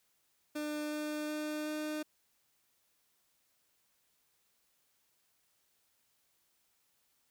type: tone with pitch steps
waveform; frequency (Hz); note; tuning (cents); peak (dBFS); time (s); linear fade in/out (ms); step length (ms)
30% pulse; 299.9 / 301.6 / 303.4 / 305.1; D4 / D4 / D#4 / D#4; +36 / +46 / -44 / -34; -33; 0.55-2.03; 10; 370
effects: white hiss -75 dBFS RMS until 7.3 s